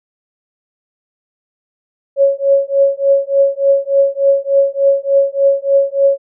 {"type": "tone with tremolo", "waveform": "sine", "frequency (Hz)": 553, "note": "C#5", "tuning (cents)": -4, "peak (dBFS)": -5, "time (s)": [2.16, 6.18], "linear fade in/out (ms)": 50, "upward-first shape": "triangle", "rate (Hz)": 3.4, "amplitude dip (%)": 100, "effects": []}